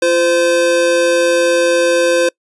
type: tone pair together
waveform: square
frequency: 344.4 / 516 Hz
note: F4 / C5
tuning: -24 / -24 cents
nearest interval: perfect fifth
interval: 700 cents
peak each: -18 / -12 dBFS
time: 0.02-2.29 s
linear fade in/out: 5 ms
effects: noise-tail reverb RT60 0.1 s tail -26 dB re dry + resampled to 24000 Hz